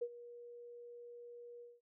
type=tone with ADSR envelope; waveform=sine; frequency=478.3 Hz; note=A#4; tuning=44 cents sharp; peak=-34 dBFS; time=0.01-1.81 s; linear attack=12 ms; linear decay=58 ms; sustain=-16 dB; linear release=200 ms; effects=none